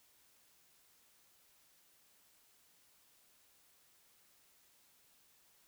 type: silence
effects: white hiss -69 dBFS RMS until 5.67 s